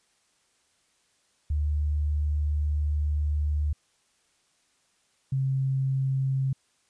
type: tone pair in turn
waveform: sine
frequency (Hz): 74.4 / 133.87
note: D2 / C3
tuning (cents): +23 / +40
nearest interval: minor seventh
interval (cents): 1017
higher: second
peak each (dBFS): -23 / -23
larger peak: neither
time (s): 1.5-3.73 / 5.32-6.53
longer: first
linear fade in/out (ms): 5
effects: white hiss -68 dBFS RMS until 6.89 s + resampled to 22050 Hz